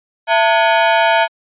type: ring-modulated tone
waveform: sawtooth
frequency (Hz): 784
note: G5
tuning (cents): 0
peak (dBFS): -3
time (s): 0.27-1.28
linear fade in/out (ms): 50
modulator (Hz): 117
effects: resampled to 8000 Hz